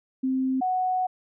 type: tone pair in turn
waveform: sine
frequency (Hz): 261.6 / 739.9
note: C4 / F#5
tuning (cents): 0 / 0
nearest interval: octave + tritone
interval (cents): 1800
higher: second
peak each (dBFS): -22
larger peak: neither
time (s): 0.23-0.61 / 0.61-1.07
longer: second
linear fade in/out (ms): 10
effects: none